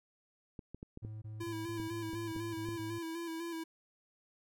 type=clicks; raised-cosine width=3 ms; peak=-32 dBFS; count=9; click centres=0.592 / 0.746 / 0.829 / 0.974 / 1.049 / 1.799 / 2.133 / 2.363 / 2.688 s
type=tone bursts; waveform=triangle; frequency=108.2 Hz; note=A2; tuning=29 cents flat; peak=-40 dBFS; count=9; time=1.02-2.988 s; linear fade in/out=10 ms; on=200 ms; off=21 ms
type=tone with vibrato; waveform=square; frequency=332.1 Hz; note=E4; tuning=13 cents sharp; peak=-39 dBFS; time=1.4-3.64 s; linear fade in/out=10 ms; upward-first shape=square; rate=4 Hz; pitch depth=35 cents each way
effects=none